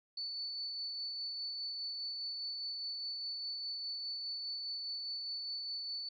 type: tone with tremolo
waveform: sine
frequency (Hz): 4481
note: C#8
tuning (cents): +18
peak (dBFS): -37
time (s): 0.17-6.09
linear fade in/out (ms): 5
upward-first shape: sine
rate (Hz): 4.9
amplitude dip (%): 25
effects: none